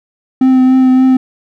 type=tone with vibrato; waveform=triangle; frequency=258.8 Hz; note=C4; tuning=19 cents flat; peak=-3 dBFS; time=0.41-1.17 s; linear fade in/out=5 ms; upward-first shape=triangle; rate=3.5 Hz; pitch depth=18 cents each way; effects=none